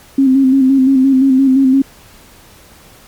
sine tone with vibrato, 266.1 Hz, C4, 29 cents sharp, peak -6 dBFS, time 0.18-1.82 s, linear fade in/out 5 ms, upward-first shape square, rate 5.8 Hz, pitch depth 38 cents each way, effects pink hiss -42 dBFS RMS until 3.07 s + MP3 96 kbps

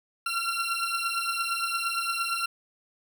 20% pulse beating tone pair, 1363 / 1371.7 Hz, F6 / F6, -43 / -32 cents, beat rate 8.7 Hz, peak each -25 / -25 dBFS, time 0.26-2.46 s, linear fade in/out 5 ms, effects none

